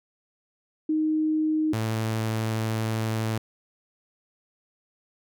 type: tone pair in turn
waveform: sine / sawtooth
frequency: 311.1 / 110.95 Hz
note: D#4 / A2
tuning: 0 / +15 cents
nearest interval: octave + tritone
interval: 1785 cents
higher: first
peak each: -21 dBFS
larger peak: neither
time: 0.89-1.73 / 1.73-3.38 s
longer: second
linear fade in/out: 5 ms
effects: none